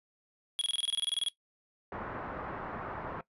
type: tone bursts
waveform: square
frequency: 3322 Hz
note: G#7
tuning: in tune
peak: -28 dBFS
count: 15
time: 0.59-1.285 s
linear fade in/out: 0 ms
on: 23 ms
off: 25 ms
type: low-pass noise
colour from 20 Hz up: white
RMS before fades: -40 dBFS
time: 1.92-3.21 s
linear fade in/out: 2 ms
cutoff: 1400 Hz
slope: 24 dB/octave
effects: noise-tail reverb RT60 0.1 s tail -18 dB re dry + resampled to 32000 Hz